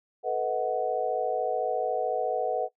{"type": "chord", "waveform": "sine", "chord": "B dominant seventh", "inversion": "third", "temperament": "equal with one note detuned", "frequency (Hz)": [440, 493.9, 635.7, 740], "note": ["A4", "B4", "D#5", "F#5"], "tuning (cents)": [0, 0, 37, 0], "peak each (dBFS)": [-32, -30, -32, -29], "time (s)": [0.23, 2.69], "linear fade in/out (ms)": 50, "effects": ["noise-tail reverb RT60 0.1 s tail -18 dB re dry"]}